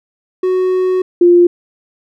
triangle / sine tone pair in turn, 370 / 349.9 Hz, F#4 / F4, 0 / +3 cents, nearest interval minor second, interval 97 cents, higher first, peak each -9 / -4 dBFS, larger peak second, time 0.43-1.02 / 1.21-1.47 s, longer first, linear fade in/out 5 ms, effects none

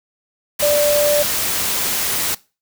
sine tone in noise, 587.3 Hz, D5, in tune, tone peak -13 dBFS, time 0.62-1.23 s, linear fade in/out 10 ms, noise white, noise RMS -20 dBFS, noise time 0.59-2.35 s, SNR +4 dB, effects noise-tail reverb RT60 0.3 s tail -21 dB re dry

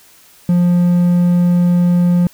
triangle tone, 175.9 Hz, F3, 13 cents sharp, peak -7 dBFS, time 0.49-2.27 s, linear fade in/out 2 ms, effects white hiss -46 dBFS RMS until 2.33 s

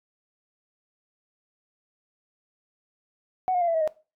sine tone with pitch steps, 743 / 716.4 / 690.8 / 666.2 / 642.4 / 619.4 Hz, F#5 / F5 / F5 / E5 / E5 / D#5, +7 / +44 / -19 / +18 / -45 / -8 cents, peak -20 dBFS, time 3.48-3.876 s, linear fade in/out 0 ms, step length 66 ms, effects noise-tail reverb RT60 0.3 s tail -19 dB re dry + tanh soft clip ceiling -16 dBFS

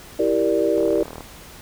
sine chord, E half-diminished seventh, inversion none, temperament equal, 329.6 / 392 / 466.2 / 587.3 Hz, E4 / G4 / Bb4 / D5, 0 / 0 / 0 / 0 cents, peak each -22 dBFS, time 0.19-1.03 s, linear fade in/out 5 ms
click train, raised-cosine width 1 ms, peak -20 dBFS, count 18, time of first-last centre 0.78-1.207 s, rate 39.8 Hz
effects pink hiss -42 dBFS RMS until 1.61 s

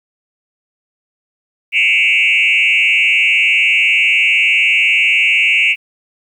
sine tone with frequency modulation, 2489 Hz, D#7, in tune, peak -8 dBFS, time 1.72-5.76 s, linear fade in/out 50 ms, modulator 112 Hz, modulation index 2.9, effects tanh soft clip ceiling -4 dBFS + 8-bit

